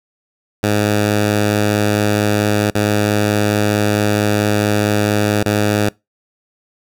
10% pulse tone with dropouts, 104.5 Hz, G#2, 11 cents sharp, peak -5 dBFS, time 0.63-5.89 s, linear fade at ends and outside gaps 5 ms, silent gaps 2.705-2.751 / 5.43-5.458 s, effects noise-tail reverb RT60 0.2 s tail -23 dB re dry

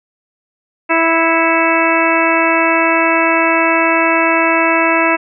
harmonic tone with a mistuned harmonic, 329 Hz, E4, 3 cents flat, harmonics 1 / 2 / 3 / 4 / 5 / 6 / 7 / 8, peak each -17 / -17 / -17 / -19 / -20 / -22 / -19 / -18 dBFS, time 0.89-5.17 s, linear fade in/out 20 ms, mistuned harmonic 7, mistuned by -55 cents, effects none

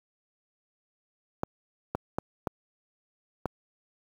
clicks, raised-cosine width 1 ms, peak -14 dBFS, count 5, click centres 1.434 / 1.95 / 2.185 / 2.472 / 3.457 s, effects high-pass 60 Hz 12 dB/octave + 8-bit

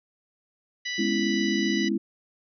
harmonic tone, 986 Hz, B5, 3 cents flat, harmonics 2 / 3 / 4 / 5 / 6, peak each -31 / -35 / -37 / -39 / -41 dBFS, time 0.85-1.89 s, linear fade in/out 10 ms
sine chord, C# minor seventh, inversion second, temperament just, 207.9 / 249.5 / 277.2 / 332.6 Hz, G#3 / B3 / C#4 / E4, +2 / +18 / 0 / +16 cents, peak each -27 / -31 / -31 / -27 dBFS, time 0.98-1.98 s, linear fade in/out 10 ms
effects none

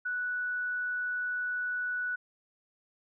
sine tone, 1478 Hz, F#6, 2 cents flat, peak -30 dBFS, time 0.05-2.16 s, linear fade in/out 10 ms, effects none

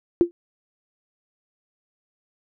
sine tone with exponential decay, 345.4 Hz, F4, 19 cents flat, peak -8 dBFS, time 0.21-0.31 s, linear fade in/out 0 ms, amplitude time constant 20 ms, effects none

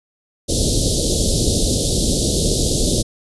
pink band-stop noise, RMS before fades -17 dBFS, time 0.48-3.03 s, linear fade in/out 20 ms, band 590 to 3600 Hz, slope 48 dB/octave, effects resampled to 24000 Hz

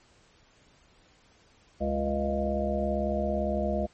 harmonic tone with a mistuned harmonic, 69.3 Hz, C#2, in tune, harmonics 1 / 3 / 5 / 7 / 9 / 10, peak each -32 / -31 / -36 / -36 / -30 / -35 dBFS, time 1.8-3.87 s, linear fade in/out 20 ms, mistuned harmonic 9, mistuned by -24 cents, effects pink hiss -61 dBFS RMS until 3.93 s + MP3 32 kbps

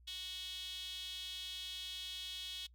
sawtooth tone with high-pass filter, 370 Hz, F#4, in tune, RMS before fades -45 dBFS, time 0.07-2.67 s, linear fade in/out 10 ms, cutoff 3400 Hz, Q 7.5, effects noise-tail reverb RT60 0.1 s tail -24 dB re dry + added 60 Hz sine -60 dBFS peak until 2.74 s

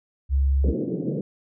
sine tone, 68.4 Hz, C#2, 23 cents flat, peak -17 dBFS, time 0.29-0.74 s, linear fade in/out 50 ms
pink band-pass noise, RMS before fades -27 dBFS, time 0.64-1.21 s, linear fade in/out 2 ms, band 140 to 490 Hz, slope 48 dB/octave
effects none

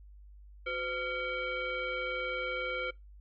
sine tone with frequency modulation, 1388 Hz, F6, 11 cents flat, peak -32 dBFS, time 0.66-2.91 s, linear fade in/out 10 ms, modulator 878 Hz, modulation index 1.5, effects noise-tail reverb RT60 0.2 s tail -24 dB re dry + added 50 Hz sine -50 dBFS peak until 3.2 s

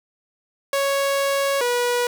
sawtooth tone pair in turn, 554.4 / 486 Hz, C#5 / B4, 0 / -28 cents, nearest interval major second, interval 228 cents, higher first, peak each -15 dBFS, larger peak neither, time 0.73-1.61 / 1.61-2.07 s, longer first, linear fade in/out 2 ms, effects none

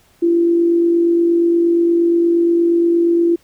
sine tone with amplitude modulation, 340 Hz, F4, 46 cents flat, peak -9 dBFS, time 0.22-3.36 s, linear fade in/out 10 ms, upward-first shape sine, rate 48.5 Hz, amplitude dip 35%, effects pink hiss -54 dBFS RMS until 3.43 s

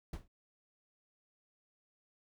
brown noise with exponential decay, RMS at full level -35 dBFS, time 0.13-0.28 s, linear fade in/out 5 ms, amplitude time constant 32 ms, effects none

